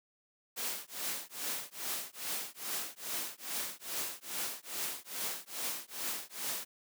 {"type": "noise with tremolo", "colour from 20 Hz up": "white", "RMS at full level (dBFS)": -35, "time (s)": [0.56, 6.65], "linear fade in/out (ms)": 20, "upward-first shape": "triangle", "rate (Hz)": 2.4, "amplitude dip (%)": 100, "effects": ["high-pass 200 Hz 12 dB/octave"]}